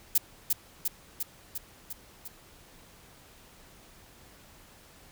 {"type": "noise with echo", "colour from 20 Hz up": "violet", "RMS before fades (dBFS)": -22, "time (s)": [0.15, 0.18], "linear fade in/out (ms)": 5, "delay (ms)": 350, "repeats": 6, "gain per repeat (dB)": -3, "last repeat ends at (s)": 2.28, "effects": ["pink hiss -55 dBFS RMS until 5.11 s"]}